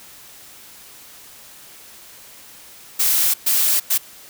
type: noise bursts at uneven times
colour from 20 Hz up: blue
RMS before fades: -17 dBFS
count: 3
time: 2.99-3.34 / 3.46-3.8 / 3.9-3.98 s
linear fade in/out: 10 ms
effects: white hiss -43 dBFS RMS until 4.29 s